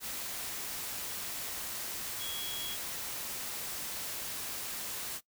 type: tone in noise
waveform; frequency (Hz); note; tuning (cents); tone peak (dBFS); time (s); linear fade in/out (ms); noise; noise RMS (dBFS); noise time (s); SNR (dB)
sine; 3322; G#7; 0; -39; 2.18-2.78; 50; white; -39; 0-5.21; -3
effects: noise-tail reverb RT60 0.1 s tail -20 dB re dry